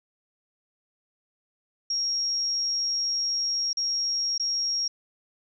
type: tone with dropouts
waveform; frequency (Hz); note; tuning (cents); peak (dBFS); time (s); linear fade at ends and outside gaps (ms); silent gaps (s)
sine; 5588; F8; 0; -24; 1.9-4.88; 5; 3.731-3.77 / 4.38-4.397
effects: none